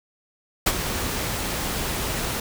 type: noise with ADSR envelope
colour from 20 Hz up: pink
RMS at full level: -17 dBFS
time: 0.66-2.4 s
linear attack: 9 ms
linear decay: 47 ms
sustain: -10 dB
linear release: 4 ms
effects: none